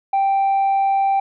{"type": "tone with tanh clipping", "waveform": "sine", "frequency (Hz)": 784, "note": "G5", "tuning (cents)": 0, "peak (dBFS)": -15, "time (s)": [0.13, 1.2], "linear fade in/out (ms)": 5, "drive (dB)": 1, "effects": []}